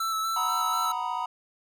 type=tone with vibrato; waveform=square; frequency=1318.5 Hz; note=E6; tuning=in tune; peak=-27 dBFS; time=0-0.92 s; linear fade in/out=5 ms; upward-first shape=square; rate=4.1 Hz; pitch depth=16 cents each way
type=chord; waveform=triangle; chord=B major seventh; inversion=second; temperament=equal; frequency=740 / 932.3 / 987.8 / 1244.5 Hz; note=F#5 / A#5 / B5 / D#6; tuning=0 / 0 / 0 / 0 cents; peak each=-34 / -30 / -30 / -35 dBFS; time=0.36-1.26 s; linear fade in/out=5 ms
effects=none